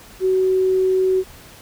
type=tone; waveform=sine; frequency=375.3 Hz; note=F#4; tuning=25 cents sharp; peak=-14 dBFS; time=0.2-1.24 s; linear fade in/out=50 ms; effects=pink hiss -43 dBFS RMS until 1.61 s